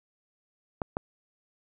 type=clicks; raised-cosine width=1 ms; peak=-15 dBFS; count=2; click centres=0.818 / 0.969 s; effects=none